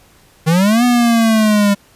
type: linear two-way sweep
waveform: square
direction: up then down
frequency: 154 to 246.9 to 199.5 Hz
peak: -10 dBFS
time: 0.46-1.75 s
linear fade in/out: 20 ms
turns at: 0.84 s
effects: pink hiss -49 dBFS RMS until 1.95 s + resampled to 32000 Hz